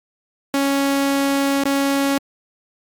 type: tone with dropouts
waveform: sawtooth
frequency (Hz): 277.2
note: C#4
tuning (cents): 0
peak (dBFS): -12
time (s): 0.54-2.18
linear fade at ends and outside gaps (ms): 2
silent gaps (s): 1.638-1.654
effects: MP3 96 kbps